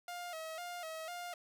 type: tone with vibrato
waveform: sawtooth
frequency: 672 Hz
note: E5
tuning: 33 cents sharp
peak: -38 dBFS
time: 0.08-1.34 s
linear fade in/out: 2 ms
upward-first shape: square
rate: 2 Hz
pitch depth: 83 cents each way
effects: none